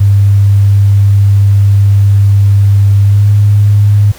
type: tone with pitch glide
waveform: sine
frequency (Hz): 100 to 102.69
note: G2 to G#2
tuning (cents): +35 to -19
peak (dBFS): -3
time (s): 0-4.12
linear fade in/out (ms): 10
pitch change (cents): +46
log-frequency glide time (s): 3.03-3.28
effects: pink hiss -34 dBFS RMS until 4.18 s